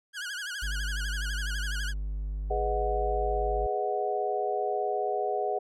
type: tone with vibrato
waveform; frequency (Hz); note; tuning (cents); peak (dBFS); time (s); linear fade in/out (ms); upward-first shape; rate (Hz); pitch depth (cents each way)
sawtooth; 1548; G6; -22; -30; 0.13-1.94; 50; sine; 12; 140
type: noise with exponential decay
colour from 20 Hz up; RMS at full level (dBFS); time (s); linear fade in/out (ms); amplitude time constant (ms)
violet; -37; 0.61-0.73; 5; 26
type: tone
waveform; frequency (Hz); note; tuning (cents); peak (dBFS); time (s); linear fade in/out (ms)
triangle; 50.4; G1; +49; -28; 0.62-3.67; 10
type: chord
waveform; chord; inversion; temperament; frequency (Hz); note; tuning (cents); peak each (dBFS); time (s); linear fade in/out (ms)
sine; G# minor seventh; none; equal with one note detuned; 415.3 / 493.9 / 622.3 / 737.4; G#4 / B4 / D#5 / F#5; 0 / 0 / 0 / -6; -31 / -35 / -34 / -30; 2.5-5.59; 10
effects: low-pass 10000 Hz 12 dB/octave